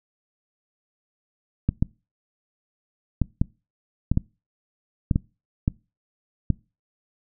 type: clicks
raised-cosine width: 5 ms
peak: -7 dBFS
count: 10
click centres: 1.69 / 1.825 / 3.217 / 3.415 / 4.116 / 4.174 / 5.112 / 5.159 / 5.679 / 6.503 s
effects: noise-tail reverb RT60 0.3 s tail -24 dB re dry